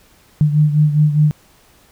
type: beating tone pair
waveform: sine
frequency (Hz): 149.8 / 154.7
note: D3 / D#3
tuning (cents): +35 / -10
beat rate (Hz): 4.9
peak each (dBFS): -11 / -17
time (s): 0.41-1.31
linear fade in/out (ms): 0
effects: pink hiss -51 dBFS RMS until 1.91 s